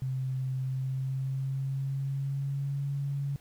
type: tone with pitch glide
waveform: sine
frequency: 130.81 to 140.2 Hz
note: C3 to C#3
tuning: 0 to +20 cents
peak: -29 dBFS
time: 0.02-3.36 s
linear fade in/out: 0 ms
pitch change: +120 cents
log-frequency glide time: 0.62-2.85 s
effects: pink hiss -60 dBFS RMS until 3.4 s